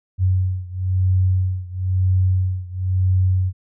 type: beating tone pair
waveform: sine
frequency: 92.5 / 93.5 Hz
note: F#2 / F#2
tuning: 0 / +19 cents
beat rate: 1 Hz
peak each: -18 / -20 dBFS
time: 0.18-3.53 s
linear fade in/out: 50 ms
effects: none